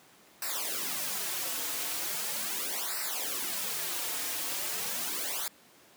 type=noise with flanger; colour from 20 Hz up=white; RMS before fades=-34 dBFS; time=0.42-5.48 s; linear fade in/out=2 ms; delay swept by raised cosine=0.3 to 5.2 ms; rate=0.39 Hz; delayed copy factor=-1; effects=pink hiss -58 dBFS RMS until 5.96 s + high-pass 200 Hz 12 dB/octave